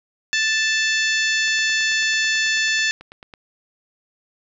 harmonic tone, 880 Hz, A5, in tune, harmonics 2 / 3 / 4 / 5 / 6 / 7 / 8, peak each -20 / -24 / -26 / -28 / -30 / -31 / -32 dBFS, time 0.33-2.91 s, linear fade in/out 0 ms
click train, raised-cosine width 0.3 ms, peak -24 dBFS, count 18, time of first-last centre 1.48-3.338 s, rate 9.15 Hz
effects none

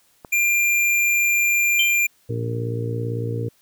click, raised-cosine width 1 ms, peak -22 dBFS, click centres 0.248 s
square tone, 2389 Hz, D7, 29 cents sharp, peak -17 dBFS, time 0.32-2.07 s, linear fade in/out 10 ms
sine tone with exponential decay, 3120 Hz, G7, 9 cents flat, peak -15 dBFS, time 1.79-1.99 s, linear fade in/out 5 ms, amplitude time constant 43 ms
harmonic tone, 57.9 Hz, A#1, 11 cents flat, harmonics 2 / 3 / 4 / 5 / 6 / 7 / 8, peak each -24 / -38 / -38 / -34 / -40 / -35 / -30 dBFS, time 2.29-3.49 s, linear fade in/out 10 ms
effects white hiss -60 dBFS RMS until 3.61 s

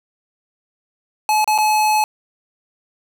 square tone with dropouts, 856 Hz, A5, 48 cents flat, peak -14 dBFS, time 1.29-2.04 s, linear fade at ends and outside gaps 1 ms, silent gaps 1.444-1.476 / 1.579-1.585 s, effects none

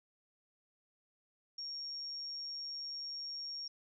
sine tone with amplitude modulation, 5550 Hz, F8, 12 cents flat, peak -39 dBFS, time 1.58-3.68 s, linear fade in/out 5 ms, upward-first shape sine, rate 139 Hz, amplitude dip 25%, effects none

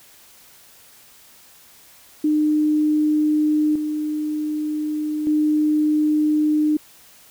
sine tone with tremolo, 303.6 Hz, D#4, 42 cents flat, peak -15 dBFS, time 2.24-6.77 s, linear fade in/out 5 ms, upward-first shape square, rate 0.33 Hz, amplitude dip 50%, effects white hiss -49 dBFS RMS until 7.3 s

